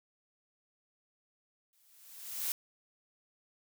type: noise with exponential growth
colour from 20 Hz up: blue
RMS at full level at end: -32 dBFS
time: 1.73-2.52 s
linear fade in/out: 1 ms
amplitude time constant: 170 ms
effects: none